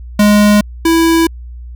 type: tone pair in turn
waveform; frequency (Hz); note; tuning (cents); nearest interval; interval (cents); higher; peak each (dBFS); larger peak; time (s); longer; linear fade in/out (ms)
square; 207.7 / 329.7; G#3 / E4; 0 / 0; minor sixth; 800; second; -6 / -8; first; 0.19-0.61 / 0.85-1.27; neither; 5
effects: added 60 Hz sine -26 dBFS peak until 1.75 s